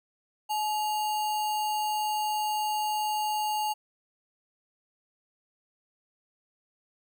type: tone with sample-and-hold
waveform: sine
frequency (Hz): 851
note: G#5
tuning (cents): +42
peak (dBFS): -26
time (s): 0.49-3.74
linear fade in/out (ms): 20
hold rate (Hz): 3675
effects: none